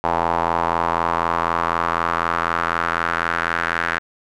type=tone with band-pass filter sweep; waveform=square; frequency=42 Hz; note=E1; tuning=33 cents sharp; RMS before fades=-21 dBFS; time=0.04-3.99 s; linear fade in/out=0 ms; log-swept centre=880 to 1600 Hz; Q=3.1; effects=none